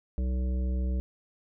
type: harmonic tone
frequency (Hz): 63.3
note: B1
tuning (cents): +43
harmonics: 1 / 3 / 5 / 7 / 9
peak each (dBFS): -26 / -37 / -44 / -47 / -48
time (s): 0.18-1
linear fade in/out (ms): 0
effects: none